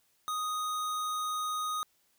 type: tone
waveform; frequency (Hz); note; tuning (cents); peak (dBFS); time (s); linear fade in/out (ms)
square; 1244.5; D#6; 0; -32; 0.28-1.83; 0
effects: white hiss -71 dBFS RMS until 2.18 s